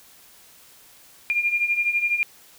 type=beating tone pair; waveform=sine; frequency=2396 / 2408 Hz; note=D7 / D7; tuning=+34 / +43 cents; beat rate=12 Hz; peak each=-26 / -21 dBFS; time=1.3-2.23 s; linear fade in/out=0 ms; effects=white hiss -51 dBFS RMS until 2.58 s